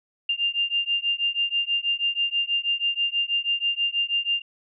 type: beating tone pair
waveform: sine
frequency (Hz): 2794 / 2800.2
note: F7 / F7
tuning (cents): 0 / +4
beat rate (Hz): 6.2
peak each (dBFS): -25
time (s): 0.29-4.42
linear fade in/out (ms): 5
effects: none